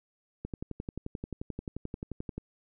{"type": "click train", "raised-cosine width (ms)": 3, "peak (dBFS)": -23, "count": 23, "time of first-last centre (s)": [0.45, 2.38], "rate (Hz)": 11.4, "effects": []}